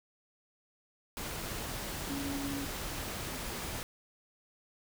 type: tone in noise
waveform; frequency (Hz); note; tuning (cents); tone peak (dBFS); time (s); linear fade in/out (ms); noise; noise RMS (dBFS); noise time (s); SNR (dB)
sine; 279.5; C#4; +14; -36; 2.1-2.65; 0; pink; -39; 1.17-3.83; 0
effects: none